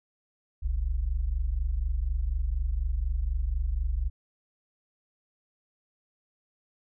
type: tone pair together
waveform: sine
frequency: 41.01 / 65.1 Hz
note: E1 / C2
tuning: -8 / -8 cents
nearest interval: minor sixth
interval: 800 cents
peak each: -27 dBFS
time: 0.62-4.1 s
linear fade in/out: 20 ms
effects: tanh soft clip ceiling -19 dBFS